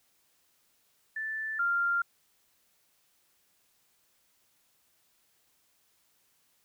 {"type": "tone pair in turn", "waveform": "sine", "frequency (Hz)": [1760, 1392.6], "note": ["A6", "F6"], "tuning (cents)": [0, -5], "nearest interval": "major third", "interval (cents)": 405, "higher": "first", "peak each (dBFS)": [-32, -25], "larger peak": "second", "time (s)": [[1.16, 1.59], [1.59, 2.02]], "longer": "neither", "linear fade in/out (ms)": 5, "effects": ["white hiss -70 dBFS RMS until 6.64 s"]}